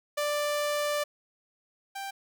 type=tone pair in turn; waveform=sawtooth; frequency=589 / 786.2 Hz; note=D5 / G5; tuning=+5 / +5 cents; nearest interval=perfect fourth; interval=500 cents; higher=second; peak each=-23 / -31 dBFS; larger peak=first; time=0.17-1.04 / 1.95-2.11 s; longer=first; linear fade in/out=10 ms; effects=none